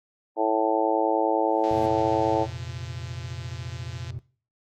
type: harmonic tone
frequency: 110 Hz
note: A2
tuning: in tune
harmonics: 3 / 4 / 5 / 6 / 7 / 8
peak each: -27 / -27 / -27 / -27 / -27 / -27 dBFS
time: 0.36-2.47 s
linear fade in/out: 50 ms
type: tone with exponential growth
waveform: square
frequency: 229 Hz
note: A#3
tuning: 31 cents flat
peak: -34 dBFS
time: 1.26-1.86 s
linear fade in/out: 0 ms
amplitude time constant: 130 ms
type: click train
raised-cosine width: 0.2 ms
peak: -27 dBFS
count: 420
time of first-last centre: 1.64-4.105 s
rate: 170 Hz
type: chord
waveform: triangle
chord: F suspended fourth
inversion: none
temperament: equal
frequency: 87.31 / 116.54 / 130.81 Hz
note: F2 / Bb2 / C3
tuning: 0 / 0 / 0 cents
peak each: -35 dBFS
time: 1.71-4.19 s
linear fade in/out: 0 ms
effects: noise-tail reverb RT60 0.4 s tail -18 dB re dry + AAC 64 kbps